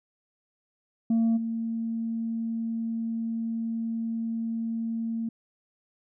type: tone with level steps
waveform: sine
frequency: 227.6 Hz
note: A#3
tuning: 41 cents flat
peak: -18 / -27 dBFS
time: 1.1-5.29 s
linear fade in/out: 5 ms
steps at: 1.36 s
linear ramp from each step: 20 ms
effects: tanh soft clip ceiling -19 dBFS